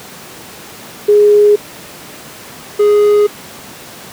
sine / triangle tone pair in turn, 415.2 / 415.2 Hz, G#4 / G#4, 0 / 0 cents, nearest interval unison, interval 0 cents, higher neither, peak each -4 dBFS, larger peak neither, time 1.08-1.56 / 2.79-3.27 s, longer neither, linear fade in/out 10 ms, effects pink hiss -32 dBFS RMS until 4.12 s + high-pass 150 Hz 12 dB/octave

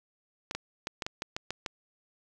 clicks, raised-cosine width 0.2 ms, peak -16 dBFS, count 9, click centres 0.511 / 0.55 / 0.871 / 1.022 / 1.065 / 1.221 / 1.365 / 1.506 / 1.662 s, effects none

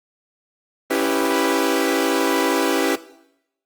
sawtooth chord, C# half-diminished seventh, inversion none, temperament equal, 277.2 / 329.6 / 392 / 493.9 Hz, C#4 / E4 / G4 / B4, 0 / 0 / 0 / 0 cents, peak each -19 dBFS, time 0.9-2.96 s, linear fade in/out 10 ms, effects noise-tail reverb RT60 0.8 s tail -17 dB re dry + Opus 24 kbps

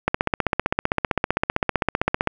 click train, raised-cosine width 0.5 ms, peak -3 dBFS, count 35, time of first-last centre 0.08-2.274 s, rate 15.5 Hz, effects none

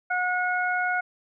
harmonic tone, 726 Hz, F#5, 33 cents flat, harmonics 1 / 2 / 3, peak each -27 / -25 / -33 dBFS, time 0.1-1.01 s, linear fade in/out 10 ms, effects none

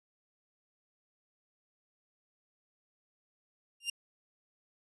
sawtooth tone with exponential growth, 2794 Hz, F7, in tune, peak -25 dBFS, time 3.8-3.9 s, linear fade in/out 5 ms, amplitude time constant 21 ms, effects resampled to 24000 Hz

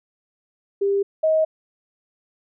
sine tone pair in turn, 398 / 631.8 Hz, G4 / D#5, +26 / +26 cents, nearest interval minor sixth, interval 800 cents, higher second, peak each -17 / -15 dBFS, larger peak second, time 0.81-1.03 / 1.23-1.45 s, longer neither, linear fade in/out 10 ms, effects none

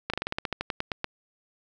slowing click train, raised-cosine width 0.3 ms, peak -12 dBFS, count 14, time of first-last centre 0.1-1.044 s, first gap 36 ms, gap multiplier 1.11, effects none

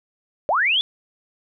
sine linear sweep, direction up, 527 to 3520 Hz, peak -16 dBFS, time 0.49-0.81 s, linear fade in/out 0 ms, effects none

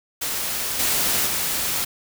white noise with level steps, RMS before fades -26 / -21 / -24 dBFS, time 0.21-1.85 s, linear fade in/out 10 ms, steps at 0.79 / 1.26 s, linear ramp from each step 10 ms, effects none

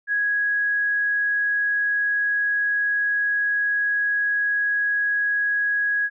sine tone, 1661.2 Hz, G#6, in tune, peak -19 dBFS, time 0.07-6.1 s, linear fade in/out 50 ms, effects none

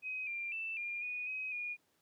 sine tone with pitch steps, 2523 / 2381 / 2655 / 2405 / 2467 / 2531 / 2438 Hz, D#7 / D7 / E7 / D7 / D#7 / D#7 / D#7, +23 / +23 / +12 / +41 / -15 / +29 / -36 cents, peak -37 dBFS, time 0.02-1.77 s, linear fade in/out 50 ms, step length 250 ms, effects pink hiss -75 dBFS RMS until 2.01 s + high-pass 150 Hz 12 dB/octave

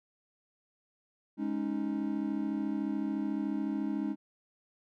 triangle chord, Ab suspended fourth, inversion none, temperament equal, 207.7 / 277.2 / 311.1 Hz, Ab3 / Db4 / Eb4, 0 / 0 / 0 cents, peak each -33 dBFS, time 1.37-4.16 s, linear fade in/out 50 ms, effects none

